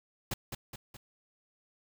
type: noise with echo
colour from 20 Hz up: pink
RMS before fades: -34 dBFS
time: 0.31-0.34 s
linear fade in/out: 5 ms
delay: 210 ms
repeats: 3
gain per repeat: -5 dB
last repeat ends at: 0.97 s
effects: none